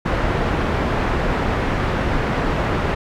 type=low-pass noise; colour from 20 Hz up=pink; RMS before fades=-20 dBFS; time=0.05-2.95 s; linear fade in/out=10 ms; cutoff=1800 Hz; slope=12 dB/octave; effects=none